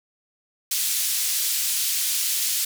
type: band-pass noise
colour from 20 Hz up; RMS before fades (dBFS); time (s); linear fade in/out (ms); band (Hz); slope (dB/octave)
white; -24; 0.71-2.65; 5; 3200 to 15000; 12
effects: none